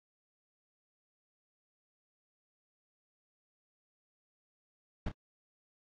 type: noise with echo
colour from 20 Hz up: brown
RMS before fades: -33 dBFS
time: 5.06-5.09 s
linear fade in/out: 5 ms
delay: 29 ms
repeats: 1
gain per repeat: -10 dB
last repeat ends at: 5.119 s
effects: low-pass 4000 Hz 12 dB/octave + AAC 48 kbps